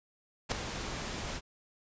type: noise with ADSR envelope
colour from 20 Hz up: pink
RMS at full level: -28 dBFS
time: 0.49-1.41 s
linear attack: 28 ms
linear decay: 4 ms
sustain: -10 dB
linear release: 46 ms
effects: resampled to 16000 Hz